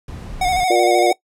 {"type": "noise", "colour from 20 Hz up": "brown", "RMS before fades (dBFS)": -30, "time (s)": [0.08, 0.64], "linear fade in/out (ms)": 2}
{"type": "tone with vibrato", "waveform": "square", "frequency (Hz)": 733, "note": "F#5", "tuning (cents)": -16, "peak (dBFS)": -16, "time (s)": [0.41, 1.13], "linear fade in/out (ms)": 5, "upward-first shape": "square", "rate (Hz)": 13, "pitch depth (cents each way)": 35}
{"type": "harmonic tone", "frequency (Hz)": 118.5, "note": "A#2", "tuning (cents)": 29, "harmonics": [3, 4, 5], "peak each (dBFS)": [-16, -20, -18], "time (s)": [0.7, 1.12], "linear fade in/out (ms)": 5}
{"effects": ["noise-tail reverb RT60 0.1 s tail -20 dB re dry", "low-pass 11000 Hz 12 dB/octave"]}